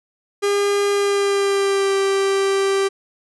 45% pulse tone with pitch glide, 404.4 to 391.3 Hz, G#4 to G4, -46 to -3 cents, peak -16 dBFS, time 0.42-2.89 s, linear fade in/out 20 ms, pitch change -57 cents, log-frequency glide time 0.9-1.95 s, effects resampled to 24000 Hz

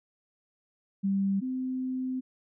sine tone pair in turn, 196 / 257.6 Hz, G3 / C4, 0 / -27 cents, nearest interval perfect fourth, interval 473 cents, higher second, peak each -24 / -29 dBFS, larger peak first, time 1.03-1.41 / 1.41-2.21 s, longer second, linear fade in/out 20 ms, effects none

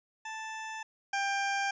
20% pulse tone pair in turn, 880 / 793.7 Hz, A5 / G5, 0 / +21 cents, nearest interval major second, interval 179 cents, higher first, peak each -33 / -24 dBFS, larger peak second, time 0.25-0.83 / 1.13-1.71 s, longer neither, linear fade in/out 5 ms, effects resampled to 16000 Hz

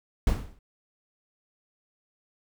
brown noise with exponential decay, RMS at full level -19 dBFS, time 0.27-0.59 s, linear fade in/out 2 ms, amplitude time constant 69 ms, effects none

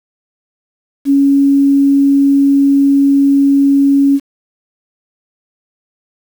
sine tone with quantisation, 278.2 Hz, C#4, 6 cents sharp, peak -6 dBFS, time 1.05-4.2 s, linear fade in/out 50 ms, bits 6, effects none

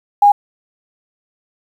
sine tone, 817 Hz, G#5, 29 cents flat, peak -5 dBFS, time 0.22-0.32 s, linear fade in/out 5 ms, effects 7-bit

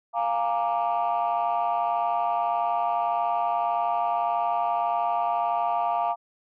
sine chord, Bb dominant seventh, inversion second, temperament equal, 698.5 / 830.6 / 932.3 / 1174.7 Hz, F5 / Ab5 / Bb5 / D6, 0 / 0 / 0 / 0 cents, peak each -24 / -29 / -27 / -30 dBFS, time 0.13-6.16 s, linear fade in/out 50 ms, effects tanh soft clip ceiling -17 dBFS

